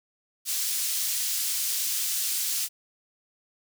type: high-pass noise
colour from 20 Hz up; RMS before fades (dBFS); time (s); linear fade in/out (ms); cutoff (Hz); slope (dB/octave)
pink; -28; 0.45-2.69; 50; 5100; 12
effects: none